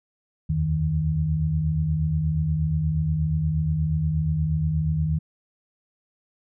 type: tone cluster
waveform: sine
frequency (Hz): 76.1 / 84.5 / 156.1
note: D#2 / E2 / D#3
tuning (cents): -38 / +43 / +6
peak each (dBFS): -29 / -27 / -22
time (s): 0.49-5.19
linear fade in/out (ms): 10
effects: none